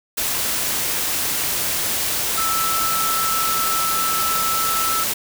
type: tone in noise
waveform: sine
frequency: 1318.5 Hz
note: E6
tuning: in tune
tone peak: -21 dBFS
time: 2.37-5.04 s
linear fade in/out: 10 ms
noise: white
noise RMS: -22 dBFS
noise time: 0.17-5.14 s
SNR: -2 dB
effects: none